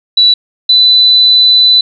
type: tone pair in turn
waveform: sine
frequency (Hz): 3946 / 3994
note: B7 / B7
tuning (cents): -2 / +19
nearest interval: unison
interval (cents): 21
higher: second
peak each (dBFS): -3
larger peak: neither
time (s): 0.17-0.34 / 0.69-1.81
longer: second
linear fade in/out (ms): 5
effects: none